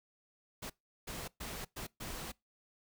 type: noise bursts at uneven times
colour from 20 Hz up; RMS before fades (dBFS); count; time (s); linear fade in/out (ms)
pink; -43; 5; 0.62-0.7 / 1.07-1.28 / 1.4-1.65 / 1.76-1.87 / 2-2.32; 10
effects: noise-tail reverb RT60 0.2 s tail -23 dB re dry